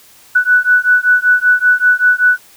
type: beating tone pair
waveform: sine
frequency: 1481 / 1486.2 Hz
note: F#6 / F#6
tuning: +1 / +7 cents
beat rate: 5.2 Hz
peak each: -11 dBFS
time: 0.35-2.38 s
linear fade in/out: 10 ms
effects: white hiss -44 dBFS RMS until 2.56 s